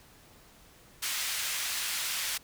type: band-pass noise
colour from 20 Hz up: pink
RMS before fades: -33 dBFS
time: 1.02-2.38 s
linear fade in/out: 10 ms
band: 2000 to 16000 Hz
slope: 12 dB/octave
effects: pink hiss -57 dBFS RMS until 2.43 s